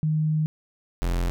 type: tone pair in turn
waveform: sine / 45% pulse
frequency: 155 / 43.5 Hz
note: D#3 / F1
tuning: -6 / -6 cents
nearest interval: octave + minor seventh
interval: 2200 cents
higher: first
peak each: -20 / -22 dBFS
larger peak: first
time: 0.03-0.46 / 1.02-1.3 s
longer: first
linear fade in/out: 0 ms
effects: none